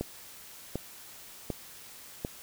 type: click train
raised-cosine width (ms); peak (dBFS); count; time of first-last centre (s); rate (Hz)
2; -18; 4; 0.01-2.249; 1.34
effects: white hiss -49 dBFS RMS until 2.42 s